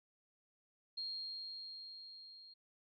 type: tone with level ramp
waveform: sine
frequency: 4234 Hz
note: C8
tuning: 20 cents sharp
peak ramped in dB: -39 to -55 dBFS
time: 0.97-2.54 s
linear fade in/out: 10 ms
effects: none